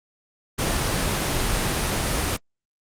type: noise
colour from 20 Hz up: pink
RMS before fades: -23 dBFS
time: 0.58-2.37 s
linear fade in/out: 10 ms
effects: low-pass 12000 Hz 12 dB/octave + Opus 24 kbps